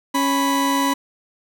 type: tone pair together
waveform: 40% pulse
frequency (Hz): 276.4 / 987.8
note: C#4 / B5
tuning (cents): -5 / 0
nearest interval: octave + minor seventh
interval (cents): 2205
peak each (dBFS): -19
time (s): 0.14-0.94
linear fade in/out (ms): 10
effects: none

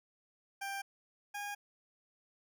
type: tone pair in turn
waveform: 20% pulse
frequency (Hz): 790 / 816.9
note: G5 / G#5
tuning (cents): +13 / -29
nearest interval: minor second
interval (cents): 58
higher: second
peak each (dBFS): -33 / -34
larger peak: first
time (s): 0.61-0.82 / 1.34-1.55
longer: neither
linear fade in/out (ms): 10
effects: none

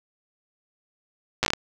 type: slowing click train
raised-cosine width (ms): 0.2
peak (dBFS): -4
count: 7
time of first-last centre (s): 1.43-1.535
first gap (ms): 8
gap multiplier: 1.31
effects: none

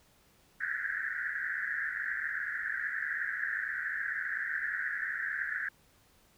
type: band-pass noise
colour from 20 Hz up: pink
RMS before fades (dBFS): -35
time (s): 0.6-5.69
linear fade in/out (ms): 10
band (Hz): 1500 to 1900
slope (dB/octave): 96
effects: pink hiss -65 dBFS RMS until 6.37 s

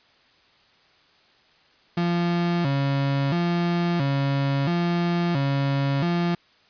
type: tone with vibrato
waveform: 35% pulse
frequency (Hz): 154.8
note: D#3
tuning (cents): -9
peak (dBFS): -19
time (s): 1.97-6.35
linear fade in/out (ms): 5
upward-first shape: square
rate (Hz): 0.74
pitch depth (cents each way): 190
effects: white hiss -58 dBFS RMS until 6.69 s + resampled to 11025 Hz

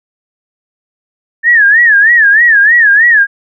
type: tone with vibrato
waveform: sine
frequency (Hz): 1760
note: A6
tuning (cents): 0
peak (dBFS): -3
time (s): 1.43-3.27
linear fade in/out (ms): 50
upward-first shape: sine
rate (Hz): 3.2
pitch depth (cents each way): 160
effects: none

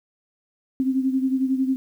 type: beating tone pair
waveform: sine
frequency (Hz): 261.6 / 272.6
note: C4 / C#4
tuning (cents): 0 / -29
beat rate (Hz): 11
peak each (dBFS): -20 / -26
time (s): 0.8-1.76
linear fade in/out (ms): 0
effects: 9-bit

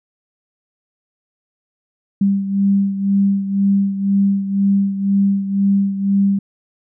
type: beating tone pair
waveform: sine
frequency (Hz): 197.3 / 199.3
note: G3 / G3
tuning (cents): +11 / +29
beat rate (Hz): 2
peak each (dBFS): -14 / -20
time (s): 2.21-6.39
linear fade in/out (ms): 5
effects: none

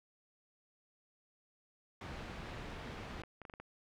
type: low-pass noise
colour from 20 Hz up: pink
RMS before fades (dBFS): -46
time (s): 2.01-3.22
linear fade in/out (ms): 2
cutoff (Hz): 3000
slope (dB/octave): 12
type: clicks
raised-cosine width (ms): 0.5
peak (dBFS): -34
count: 10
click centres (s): 2.458 / 2.574 / 2.991 / 3.111 / 3.236 / 3.417 / 3.452 / 3.498 / 3.538 / 3.6
effects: none

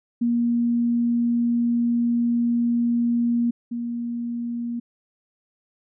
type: tone pair in turn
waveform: sine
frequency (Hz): 236.8 / 236.8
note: A#3 / A#3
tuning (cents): +27 / +27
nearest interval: unison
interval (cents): 0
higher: neither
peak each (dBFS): -18 / -25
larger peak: first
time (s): 0.21-3.51 / 3.71-4.8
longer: first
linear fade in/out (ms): 10
effects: none

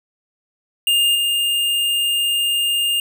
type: tone with level steps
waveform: square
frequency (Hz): 2818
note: F7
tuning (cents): +15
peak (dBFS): -14 / -17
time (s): 0.87-3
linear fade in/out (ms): 2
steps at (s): 1.15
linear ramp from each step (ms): 2
effects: none

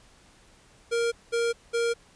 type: tone bursts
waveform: square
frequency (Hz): 467.3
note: A#4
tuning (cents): +4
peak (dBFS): -24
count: 3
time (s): 0.91-1.94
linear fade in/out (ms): 20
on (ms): 210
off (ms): 200
effects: pink hiss -57 dBFS RMS until 2.15 s + resampled to 22050 Hz

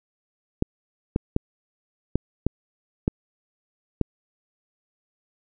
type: clicks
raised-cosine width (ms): 3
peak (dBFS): -7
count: 7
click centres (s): 0.624 / 1.161 / 1.364 / 2.156 / 2.466 / 3.079 / 4.013
effects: none

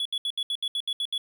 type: tone bursts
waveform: triangle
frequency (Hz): 3388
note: G#7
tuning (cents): +34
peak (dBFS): -24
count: 10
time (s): 0-1.179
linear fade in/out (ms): 2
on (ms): 54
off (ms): 71
effects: none

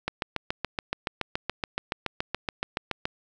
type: click train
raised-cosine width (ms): 0.3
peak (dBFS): -11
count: 22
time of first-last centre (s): 0.08-3.055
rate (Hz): 7.06
effects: none

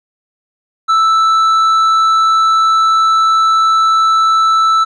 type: tone with tanh clipping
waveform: sine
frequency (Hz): 1318.5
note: E6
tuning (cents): 0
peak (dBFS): -9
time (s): 0.88-4.85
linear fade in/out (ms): 20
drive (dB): 7
effects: none

